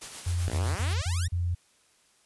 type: noise with tremolo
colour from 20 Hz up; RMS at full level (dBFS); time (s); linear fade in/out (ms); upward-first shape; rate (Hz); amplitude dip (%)
white; -39; 0.01-0.94; 10; sine; 7.8; 40
type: tone bursts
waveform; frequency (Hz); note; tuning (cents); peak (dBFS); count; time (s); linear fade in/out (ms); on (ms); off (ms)
sine; 87.31; F2; 0; -25; 5; 0.26-1.55; 10; 230; 35
type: exponential sweep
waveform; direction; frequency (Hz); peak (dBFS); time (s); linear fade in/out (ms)
5% pulse; up; 47 to 1975.5; -23; 0.46-1.28; 20
effects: white hiss -64 dBFS RMS until 2.25 s + resampled to 24000 Hz